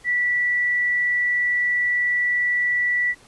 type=tone; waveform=sine; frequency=1957 Hz; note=B6; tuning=16 cents flat; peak=-18 dBFS; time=0.04-3.15 s; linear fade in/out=50 ms; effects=pink hiss -51 dBFS RMS until 3.27 s + resampled to 24000 Hz